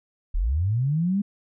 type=linear sweep; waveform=sine; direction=up; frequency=32.3 to 207.8 Hz; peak=-20 dBFS; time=0.34-1.22 s; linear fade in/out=10 ms; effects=none